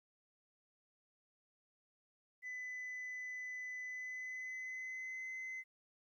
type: tone with pitch glide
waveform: sine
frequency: 2004 to 2047 Hz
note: B6 to C7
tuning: +25 to -38 cents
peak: -40 dBFS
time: 2.42-5.64 s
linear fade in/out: 50 ms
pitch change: +37 cents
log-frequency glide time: 3.84-5.3 s
effects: tanh soft clip ceiling -41 dBFS + 13-bit